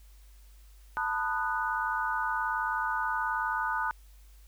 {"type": "chord", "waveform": "sine", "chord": "B dominant seventh", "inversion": "third", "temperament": "just", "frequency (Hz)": [889, 987.8, 1234.7, 1481.6], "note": ["A5", "B5", "D#6", "F#6"], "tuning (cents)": [18, 0, -14, 2], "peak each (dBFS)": [-33, -35, -34, -32], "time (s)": [0.97, 3.91], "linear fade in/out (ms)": 0, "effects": ["added 50 Hz sine -51 dBFS peak until 4.47 s", "white hiss -64 dBFS RMS until 4.47 s"]}